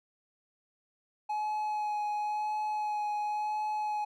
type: tone with vibrato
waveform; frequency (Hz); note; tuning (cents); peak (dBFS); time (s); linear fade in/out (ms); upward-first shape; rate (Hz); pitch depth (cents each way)
triangle; 844; G#5; +28; -28; 1.29-4.05; 10; sine; 0.95; 15
effects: none